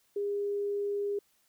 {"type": "tone", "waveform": "sine", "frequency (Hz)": 406, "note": "G#4", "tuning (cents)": -39, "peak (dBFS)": -29, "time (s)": [0.16, 1.19], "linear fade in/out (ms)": 5, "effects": ["white hiss -70 dBFS RMS until 1.48 s"]}